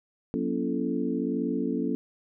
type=tone cluster; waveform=sine; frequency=183.3 / 238 / 279.8 / 339 / 436.9 Hz; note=F#3 / A#3 / C#4 / E4 / A4; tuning=-16 / +36 / +16 / +49 / -12 cents; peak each=-34 / -30 / -30 / -34 / -34 dBFS; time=0.34-1.95 s; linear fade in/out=0 ms; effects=none